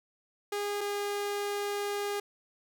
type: tone pair in turn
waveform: sawtooth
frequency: 409.2 / 407.6 Hz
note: G#4 / G#4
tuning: -26 / -32 cents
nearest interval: unison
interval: 6 cents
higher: first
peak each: -27 dBFS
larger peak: neither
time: 0.52-0.81 / 0.81-2.2 s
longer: second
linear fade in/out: 5 ms
effects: none

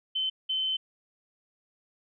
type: tone pair in turn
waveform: sine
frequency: 3067 / 3067 Hz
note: G7 / G7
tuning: -38 / -38 cents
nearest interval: unison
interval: 0 cents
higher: neither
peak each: -26 dBFS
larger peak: neither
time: 0.15-0.3 / 0.49-0.77 s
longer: second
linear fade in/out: 10 ms
effects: none

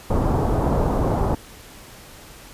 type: low-pass noise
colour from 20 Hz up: pink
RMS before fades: -20 dBFS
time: 0.1-1.35 s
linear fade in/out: 5 ms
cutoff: 1000 Hz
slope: 24 dB/octave
effects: pink hiss -43 dBFS RMS until 2.53 s + resampled to 32000 Hz

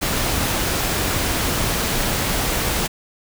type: noise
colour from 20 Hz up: pink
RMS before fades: -21 dBFS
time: 0.01-2.88 s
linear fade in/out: 20 ms
effects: none

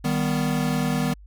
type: chord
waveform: square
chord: Eb augmented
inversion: none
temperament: equal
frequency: 155.56 / 196 / 246.9 Hz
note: Eb3 / G3 / B3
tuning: 0 / 0 / 0 cents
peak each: -26 / -28 / -26 dBFS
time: 0.04-1.14 s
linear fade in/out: 10 ms
effects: added 50 Hz sine -43 dBFS peak until 1.26 s

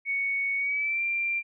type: tone with pitch glide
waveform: sine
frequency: 2224 to 2370 Hz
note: C#7 to D7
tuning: +5 to +15 cents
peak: -25 dBFS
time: 0.05-1.43 s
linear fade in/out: 50 ms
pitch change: +110 cents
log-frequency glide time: 0.57-1.03 s
effects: none

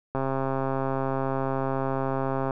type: click train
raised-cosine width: 1 ms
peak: -14 dBFS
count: 317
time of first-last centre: 0.15-2.508 s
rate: 134 Hz
effects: none

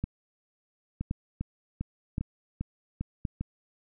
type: two click trains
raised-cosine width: 5 ms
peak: -17 / -19 dBFS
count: 4 / 7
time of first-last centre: 0.04-3.252 / 1.01-3.41 s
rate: 0.934 / 2.5 Hz
effects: none

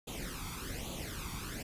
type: noise with flanger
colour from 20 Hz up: pink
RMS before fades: -41 dBFS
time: 0.07-1.63 s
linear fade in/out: 10 ms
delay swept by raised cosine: 0.28 to 0.88 ms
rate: 1.2 Hz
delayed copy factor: +0.75
effects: resampled to 32000 Hz

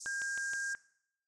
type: band-pass noise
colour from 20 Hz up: white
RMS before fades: -47 dBFS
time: 0-0.74 s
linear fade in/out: 10 ms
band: 5500 to 7900 Hz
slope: 48 dB/octave
type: click train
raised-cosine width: 0.2 ms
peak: -29 dBFS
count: 4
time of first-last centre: 0.06-0.535 s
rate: 6.32 Hz
type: tone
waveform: sine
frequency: 1608 Hz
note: G6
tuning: 44 cents sharp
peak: -35 dBFS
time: 0.06-0.75 s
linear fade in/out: 0 ms
effects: noise-tail reverb RT60 0.7 s tail -18 dB re dry

